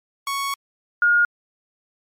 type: tone pair in turn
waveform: sawtooth / sine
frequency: 1110 / 1426.5 Hz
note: C#6 / F6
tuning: +2 / +36 cents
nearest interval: major third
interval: 434 cents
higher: second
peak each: -19 / -13 dBFS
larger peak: second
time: 0.27-0.54 / 1.02-1.25 s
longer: first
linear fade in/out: 2 ms
effects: MP3 64 kbps